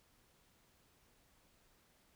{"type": "silence", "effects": ["pink hiss -71 dBFS RMS until 2.15 s"]}